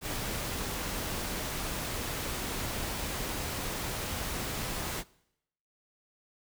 pink noise, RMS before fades -35 dBFS, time 0.01-5.04 s, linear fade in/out 50 ms, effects noise-tail reverb RT60 0.8 s tail -22 dB re dry

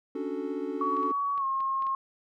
triangle chord, D major seventh, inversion third, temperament equal, 277.2 / 293.7 / 370 / 440 Hz, C#4 / D4 / F#4 / A4, 0 / 0 / 0 / 0 cents, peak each -34 dBFS, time 0.15-1.12 s, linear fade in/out 5 ms
sine tone with pitch glide, 1127 to 1074.9 Hz, C#6 to C6, +28 to +46 cents, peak -26 dBFS, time 0.81-1.95 s, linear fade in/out 2 ms, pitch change -82 cents, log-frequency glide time 1.38-1.45 s
clicks, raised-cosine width 0.3 ms, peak -33 dBFS, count 6, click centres 0.968 / 1.031 / 1.378 / 1.605 / 1.823 / 1.868 s
effects none

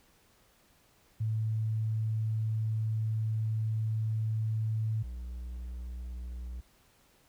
sine / triangle tone pair in turn, 110 / 61.03 Hz, A2 / B1, 0 / -20 cents, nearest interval minor seventh, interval 1020 cents, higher first, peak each -28 / -35 dBFS, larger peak first, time 1.2-5.03 / 5.03-6.61 s, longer first, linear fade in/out 10 ms, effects pink hiss -65 dBFS RMS until 7.28 s

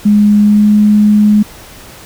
sine tone with pitch glide, 207.7 to 209.7 Hz, G#3 to G#3, 0 to +17 cents, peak -4 dBFS, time 0.05-1.43 s, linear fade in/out 10 ms, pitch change +17 cents, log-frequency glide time 0.41-0.68 s, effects pink hiss -34 dBFS RMS until 2.05 s

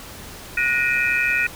sine tone cluster, 1457 / 1871 / 2400 / 2531 Hz, F#6 / A#6 / D7 / D#7, -27 / +6 / +37 / +29 cents, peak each -23 dBFS, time 0.57-1.47 s, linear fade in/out 5 ms, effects pink hiss -38 dBFS RMS until 1.55 s

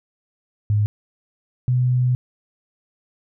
sine tone pair in turn, 104.6 / 125.5 Hz, G#2 / B2, +13 / +28 cents, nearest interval minor third, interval 315 cents, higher second, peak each -15 dBFS, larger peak neither, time 0.7-0.86 / 1.68-2.15 s, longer second, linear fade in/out 0 ms, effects none

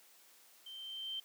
sine tone with level ramp, 3123 Hz, G7, 7 cents flat, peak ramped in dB -47 to -37 dBFS, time 0.66-1.2 s, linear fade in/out 5 ms, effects white hiss -63 dBFS RMS until 1.24 s + high-pass 300 Hz 12 dB/octave

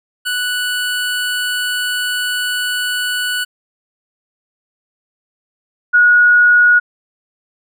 25% pulse / sine tone pair in turn, 1480 / 1452.9 Hz, F#6 / F#6, 0 / -32 cents, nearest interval unison, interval 32 cents, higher first, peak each -13 / -6 dBFS, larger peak second, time 0.25-3.45 / 5.93-6.8 s, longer first, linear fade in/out 20 ms, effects none

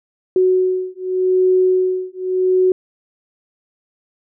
sine beating tone pair, 370 / 370.85 Hz, F#4 / F#4, 0 / +4 cents, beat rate 0.85 Hz, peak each -16 dBFS, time 0.36-2.72 s, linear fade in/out 2 ms, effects none

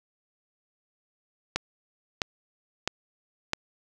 click train, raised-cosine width 0.2 ms, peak -8 dBFS, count 4, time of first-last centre 1.56-3.534 s, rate 1.52 Hz, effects none

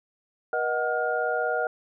sine tone cluster, 480.1 / 625 / 741 / 1419 Hz, B4 / D#5 / F#5 / F6, -49 / +8 / +2 / +27 cents, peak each -29 dBFS, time 0.53-1.67 s, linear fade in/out 2 ms, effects none

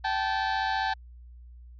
30% pulse tone pair together, 775 / 869.9 Hz, G5 / A5, -20 / -20 cents, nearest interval major second, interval 200 cents, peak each -26 dBFS, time 0.04-0.94 s, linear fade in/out 10 ms, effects added 60 Hz sine -45 dBFS peak until 1.79 s + resampled to 11025 Hz

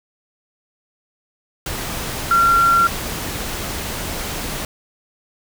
sine tone in noise, 1372 Hz, F6, 31 cents flat, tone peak -11 dBFS, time 2.31-2.87 s, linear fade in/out 2 ms, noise pink, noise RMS -26 dBFS, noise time 1.66-4.65 s, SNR +12 dB, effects none

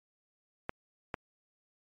clicks, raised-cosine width 0.5 ms, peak -19 dBFS, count 2, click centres 0.694 / 1.142 s, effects MP3 48 kbps

